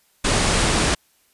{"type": "low-pass noise", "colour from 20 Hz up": "pink", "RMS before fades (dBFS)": -19, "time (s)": [0.24, 0.95], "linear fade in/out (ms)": 10, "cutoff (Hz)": 10000, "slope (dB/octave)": 96, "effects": ["white hiss -61 dBFS RMS until 1.33 s", "resampled to 32000 Hz"]}